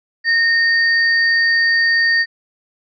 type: tone pair together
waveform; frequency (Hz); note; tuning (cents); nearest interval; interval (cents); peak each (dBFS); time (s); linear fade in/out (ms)
sine; 1842 / 4619; A#6 / D8; -21 / -30; octave + major third; 1591; -12 / -21; 0.24-2.26; 50
effects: none